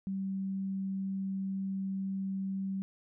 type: tone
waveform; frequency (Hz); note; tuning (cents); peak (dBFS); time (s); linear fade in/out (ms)
sine; 193; G3; -27; -32; 0.07-2.82; 0
effects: none